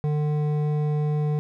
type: tone with hard clipping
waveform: sine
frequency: 149.8 Hz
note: D3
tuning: 35 cents sharp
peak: -23 dBFS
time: 0.04-1.39 s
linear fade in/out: 0 ms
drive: 10 dB
effects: none